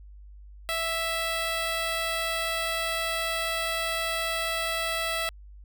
5% pulse tone with notch filter, 659 Hz, E5, 1 cent flat, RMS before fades -29 dBFS, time 0.69-5.29 s, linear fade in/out 0 ms, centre 6400 Hz, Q 0.69, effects added 50 Hz sine -44 dBFS peak until 5.64 s

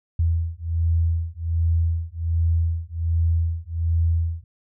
sine beating tone pair, 82.4 / 83.7 Hz, E2 / E2, 0 / +27 cents, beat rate 1.3 Hz, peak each -22 dBFS, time 0.19-4.44 s, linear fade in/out 5 ms, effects none

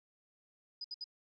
sine tone bursts, 4980 Hz, D#8, 1 cent sharp, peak -39 dBFS, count 3, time 0.81-1.042 s, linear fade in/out 5 ms, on 34 ms, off 65 ms, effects none

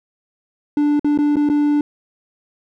triangle tone with dropouts, 293.7 Hz, D4, in tune, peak -11 dBFS, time 0.77-1.81 s, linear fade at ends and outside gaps 2 ms, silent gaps 0.995-1.045 / 1.176-1.187 / 1.358-1.367 / 1.49-1.498 s, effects none

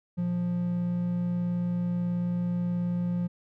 triangle tone pair together, 117.4 / 175.9 Hz, A#2 / F3, +13 / +13 cents, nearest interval perfect fifth, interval 700 cents, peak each -35 / -24 dBFS, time 0.17-3.28 s, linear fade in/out 20 ms, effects none

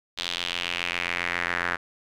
sawtooth tone with band-pass filter sweep, 87.31 Hz, F2, in tune, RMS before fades -29 dBFS, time 0.17-1.77 s, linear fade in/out 20 ms, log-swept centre 3700 to 1600 Hz, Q 2.9, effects none

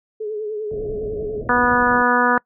sine tone with vibrato, 426.5 Hz, G#4, 46 cents sharp, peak -23 dBFS, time 0.2-1.42 s, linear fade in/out 10 ms, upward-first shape triangle, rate 10 Hz, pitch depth 62 cents each way
pink low-pass noise, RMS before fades -33 dBFS, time 0.71-2.03 s, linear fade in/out 2 ms, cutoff 670 Hz, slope 96 dB/octave
harmonic tone, 245 Hz, B3, 14 cents flat, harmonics 1 / 2 / 3 / 4 / 5 / 6 / 7, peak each -22 / -22 / -24 / -20 / -21 / -20 / -22 dBFS, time 1.49-2.38 s, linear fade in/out 2 ms
effects noise-tail reverb RT60 0.1 s tail -25 dB re dry

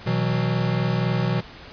square chord, B suspended fourth, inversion none, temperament equal with one note detuned, 123.47 / 161.24 / 185 Hz, B2 / E3 / F#3, 0 / -38 / 0 cents, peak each -24 / -26 / -27 dBFS, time 0.06-1.41 s, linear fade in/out 10 ms, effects pink hiss -42 dBFS RMS until 1.72 s + resampled to 11025 Hz

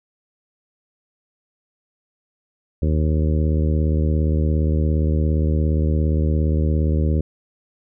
harmonic tone, 77.3 Hz, D#2, 11 cents flat, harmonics 1 / 2 / 3 / 4 / 5 / 6 / 7, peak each -17 / -23 / -27 / -29 / -31 / -33 / -34 dBFS, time 2.82-7.21 s, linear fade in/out 5 ms, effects none

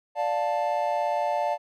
triangle chord, D minor, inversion none, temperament just, 587.3 / 704.8 / 881 Hz, D5 / F5 / A5, 0 / +16 / +2 cents, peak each -26 dBFS, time 0.15-1.58 s, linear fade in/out 50 ms, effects none

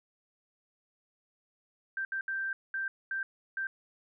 sine tone bursts at uneven times, 1569 Hz, G6, 1 cent sharp, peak -31 dBFS, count 6, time 1.97-2.05 / 2.12-2.21 / 2.28-2.53 / 2.74-2.88 / 3.11-3.23 / 3.57-3.67 s, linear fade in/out 2 ms, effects none

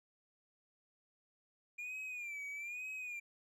triangle tone with vibrato, 2401 Hz, D7, 38 cents sharp, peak -40 dBFS, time 1.78-3.2 s, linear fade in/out 10 ms, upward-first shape sine, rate 1.1 Hz, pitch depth 100 cents each way, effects none

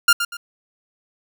sawtooth tone with echo, 1400 Hz, F6, 4 cents sharp, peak -6 dBFS, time 0.08-0.13 s, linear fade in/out 5 ms, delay 120 ms, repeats 2, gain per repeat -10 dB, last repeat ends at 0.37 s, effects none

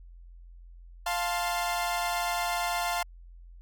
sawtooth chord, F major, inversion none, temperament equal with one note detuned, 698.5 / 880 / 1052 Hz, F5 / A5 / C6, 0 / 0 / +9 cents, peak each -26 / -30 / -31 dBFS, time 1.06-3.03 s, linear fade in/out 5 ms, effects added 43 Hz sine -46 dBFS peak until 3.61 s

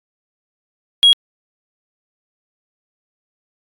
sine tone, 3300 Hz, G#7, 12 cents flat, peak -4 dBFS, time 1.03-1.13 s, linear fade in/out 0 ms, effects tanh soft clip ceiling -5 dBFS + AAC 64 kbps

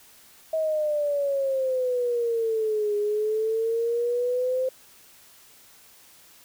sine exponential two-way sweep, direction down then up, 642 to 412.1 to 521 Hz, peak -22 dBFS, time 0.53-4.69 s, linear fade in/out 5 ms, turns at 2.96 s, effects white hiss -53 dBFS RMS until 6.44 s

